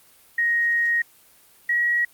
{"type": "tone pair in turn", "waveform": "sine", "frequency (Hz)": [1875, 1910], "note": ["A#6", "A#6"], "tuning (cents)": [10, 42], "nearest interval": "unison", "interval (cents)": 32, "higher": "second", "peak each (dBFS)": -18, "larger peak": "neither", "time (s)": [[0.38, 1.02], [1.69, 2.05]], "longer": "first", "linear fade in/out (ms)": 5, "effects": ["white hiss -54 dBFS RMS until 2.13 s", "Opus 32 kbps"]}